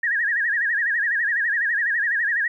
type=tone with vibrato; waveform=sine; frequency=1758 Hz; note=A6; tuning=2 cents flat; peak=-19 dBFS; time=0.03-2.48 s; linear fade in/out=5 ms; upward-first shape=sine; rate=12 Hz; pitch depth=150 cents each way; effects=10-bit